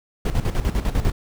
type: noise with tremolo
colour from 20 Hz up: brown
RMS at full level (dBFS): -19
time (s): 0.25-1.12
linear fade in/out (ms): 5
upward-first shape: square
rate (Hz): 10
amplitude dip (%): 70
effects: none